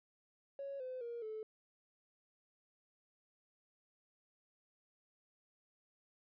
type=tone with pitch steps; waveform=triangle; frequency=554.4 / 511.3 / 471.6 / 435 Hz; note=C#5 / C5 / A#4 / A4; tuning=0 / -40 / +20 / -20 cents; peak=-38 dBFS; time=0.59-1.43 s; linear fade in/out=2 ms; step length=210 ms; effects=tanh soft clip ceiling -39 dBFS + resampled to 11025 Hz